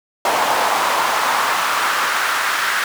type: noise with high-pass filter sweep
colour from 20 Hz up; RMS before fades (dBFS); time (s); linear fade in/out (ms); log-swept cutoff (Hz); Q
brown; -18; 0.25-2.84; 2; 810 to 1500; 2.2
effects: none